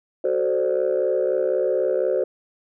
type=chord; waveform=sine; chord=D dominant seventh; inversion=first; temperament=equal with one note detuned; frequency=374.3 / 440 / 523.3 / 587.3 Hz; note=F#4 / A4 / C5 / D5; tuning=+20 / 0 / 0 / 0 cents; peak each=-23 / -26 / -21 / -25 dBFS; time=0.24-2.24 s; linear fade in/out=5 ms; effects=tanh soft clip ceiling -12 dBFS